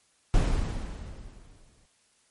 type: noise with exponential decay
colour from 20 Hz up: brown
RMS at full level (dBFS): -21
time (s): 0.34-1.86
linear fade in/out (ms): 0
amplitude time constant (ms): 330
effects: white hiss -66 dBFS RMS until 2.3 s + MP3 48 kbps